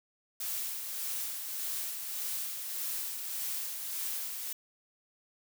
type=noise with tremolo; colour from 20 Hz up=blue; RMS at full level=-35 dBFS; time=0.4-4.53 s; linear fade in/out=5 ms; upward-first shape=sine; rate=1.7 Hz; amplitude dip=40%; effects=none